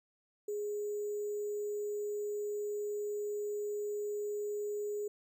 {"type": "tone with sample-and-hold", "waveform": "sine", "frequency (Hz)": 415.3, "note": "G#4", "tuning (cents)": 0, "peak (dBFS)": -34, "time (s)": [0.48, 5.08], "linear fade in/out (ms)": 5, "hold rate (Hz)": 7350, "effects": []}